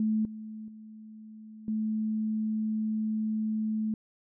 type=tone with level steps; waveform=sine; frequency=217.2 Hz; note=A3; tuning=22 cents flat; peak=-24 / -38 / -44 / -27 dBFS; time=0-3.94 s; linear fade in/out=2 ms; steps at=0.25 / 0.68 / 1.68 s; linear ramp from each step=2 ms; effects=none